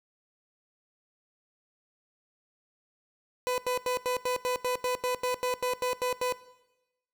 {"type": "tone bursts", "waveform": "30% pulse", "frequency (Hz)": 500, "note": "B4", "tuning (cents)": 21, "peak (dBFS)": -24, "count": 15, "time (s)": [3.47, 6.324], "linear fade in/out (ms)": 0, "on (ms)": 110, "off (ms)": 86, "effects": ["noise-tail reverb RT60 1.0 s tail -18 dB re dry"]}